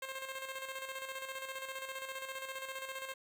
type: tone with tremolo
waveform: 10% pulse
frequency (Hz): 531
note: C5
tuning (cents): +25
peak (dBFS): -31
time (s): 0.02-3.14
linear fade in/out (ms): 5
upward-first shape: square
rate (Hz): 15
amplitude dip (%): 50
effects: none